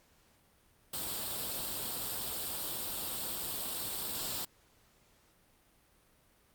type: noise with comb filter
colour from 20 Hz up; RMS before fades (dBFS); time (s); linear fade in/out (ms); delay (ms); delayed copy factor
white; -37; 0.93-4.45; 5; 0.24; +0.55
effects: pink hiss -67 dBFS RMS until 6.54 s + Opus 48 kbps